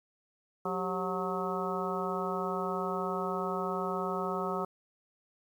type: harmonic tone with a mistuned harmonic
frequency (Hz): 183.2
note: F#3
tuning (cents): -17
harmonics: 1 / 2 / 3 / 4 / 5 / 6 / 7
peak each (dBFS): -38 / -36 / -39 / -39 / -41 / -40 / -37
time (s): 0.65-4.65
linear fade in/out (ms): 5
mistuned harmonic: 2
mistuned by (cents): +110
effects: 10-bit